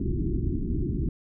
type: low-pass noise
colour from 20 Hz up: pink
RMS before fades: -27 dBFS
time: 0-1.09 s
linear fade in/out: 2 ms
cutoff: 380 Hz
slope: 96 dB/octave
effects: none